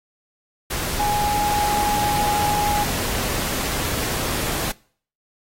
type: tone in noise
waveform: sine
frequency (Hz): 830.6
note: G#5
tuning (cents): 0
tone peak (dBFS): -19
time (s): 0.99-2.84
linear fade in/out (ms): 10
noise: pink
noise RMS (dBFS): -25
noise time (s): 0.7-4.72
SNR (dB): +3
effects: noise-tail reverb RT60 0.5 s tail -23 dB re dry + AAC 48 kbps